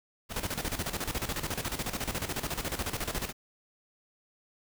pink noise with tremolo, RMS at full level -32 dBFS, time 0.29-3.33 s, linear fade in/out 50 ms, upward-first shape square, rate 14 Hz, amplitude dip 70%, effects none

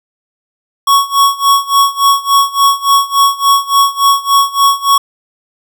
square tone with tremolo, 1112 Hz, C#6, 5 cents sharp, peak -5 dBFS, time 0.87-4.98 s, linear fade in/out 5 ms, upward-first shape sine, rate 3.5 Hz, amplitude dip 90%, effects none

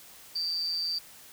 sine tone with amplitude modulation, 4678 Hz, D8, 8 cents flat, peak -25 dBFS, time 0.35-0.99 s, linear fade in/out 10 ms, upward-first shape sine, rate 166 Hz, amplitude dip 70%, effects white hiss -51 dBFS RMS until 1.32 s

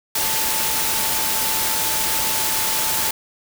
sine tone in noise, 880 Hz, A5, in tune, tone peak -30 dBFS, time 0.15-3.11 s, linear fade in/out 5 ms, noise white, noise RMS -21 dBFS, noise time 0.15-3.11 s, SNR -12 dB, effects none

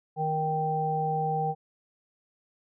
harmonic tone, 156.4 Hz, D#3, 9 cents sharp, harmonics 1 / 3 / 5, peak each -31 / -33 / -27 dBFS, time 0.16-1.55 s, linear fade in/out 50 ms, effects none

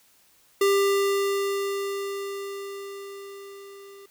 square tone with level ramp, 396.9 Hz, G4, 22 cents sharp, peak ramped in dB -18 to -45 dBFS, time 0.61-4.06 s, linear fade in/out 5 ms, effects white hiss -60 dBFS RMS until 4.1 s

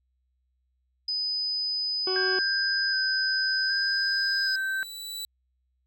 sine tone, 5000 Hz, D#8, 8 cents sharp, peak -26 dBFS, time 1.08-4.56 s, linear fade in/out 5 ms
harmonic tone, 373.8 Hz, F#4, 18 cents sharp, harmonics 1 / 2 / 3 / 4 / 6 / 7 / 8 / 9, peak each -28 / -39 / -38 / -41 / -48 / -51 / -46 / -50 dBFS, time 2.07-2.39 s, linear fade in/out 2 ms
sine tone with vibrato, 1568 Hz, G6, in tune, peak -26 dBFS, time 2.16-4.83 s, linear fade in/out 0 ms, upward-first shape square, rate 0.65 Hz, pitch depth 17 cents each way
sawtooth tone with exponential growth, 3951 Hz, B7, in tune, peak -29 dBFS, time 2.9-5.25 s, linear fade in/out 1 ms, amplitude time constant 510 ms
effects added 63 Hz sine -70 dBFS peak until 5.86 s

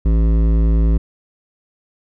sine tone with hard clipping, 55 Hz, A1, in tune, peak -13 dBFS, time 0.05-0.98 s, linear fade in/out 10 ms, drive 13 dB, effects none

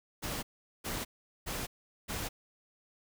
pink noise bursts, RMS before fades -37 dBFS, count 4, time 0.22-2.29 s, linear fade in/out 20 ms, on 210 ms, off 410 ms, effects none

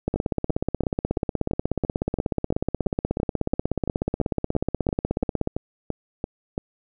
two click trains, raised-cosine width 2 ms, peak -12 / -9 dBFS, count 20 / 90, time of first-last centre 0.16-6.579 / 0.08-5.474 s, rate 2.96 / 16.5 Hz, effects none

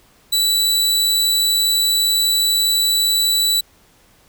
sawtooth tone, 3951 Hz, B7, in tune, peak -11 dBFS, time 0.32-3.61 s, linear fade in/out 10 ms, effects pink hiss -53 dBFS RMS until 4.28 s

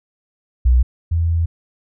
sine tone pair in turn, 61.74 / 83.4 Hz, B1 / E2, 0 / +21 cents, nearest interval perfect fourth, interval 521 cents, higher second, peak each -9 / -14 dBFS, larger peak first, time 0.65-0.83 / 1.11-1.46 s, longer second, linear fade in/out 10 ms, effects none

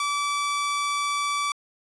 sawtooth tone, 1155 Hz, D6, 29 cents flat, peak -20 dBFS, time 0-1.52 s, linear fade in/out 2 ms, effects resampled to 24000 Hz

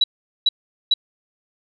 sine tone bursts, 3912 Hz, B7, 17 cents flat, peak -12 dBFS, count 3, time 0.01-0.94 s, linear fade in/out 5 ms, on 30 ms, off 420 ms, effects none

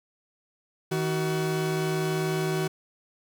40% pulse tone pair together, 158.4 / 376.7 Hz, D#3 / F#4, +31 / +31 cents, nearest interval octave + minor third, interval 1500 cents, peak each -27 dBFS, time 0.91-2.68 s, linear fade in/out 10 ms, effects none

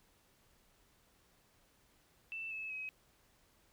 sine tone with pitch steps, 2660 / 2601 / 2543 Hz, E7 / E7 / D#7, +15 / -24 / +37 cents, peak -40 dBFS, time 2.32-2.89 s, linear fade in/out 0 ms, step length 190 ms, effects pink hiss -70 dBFS RMS until 3.72 s

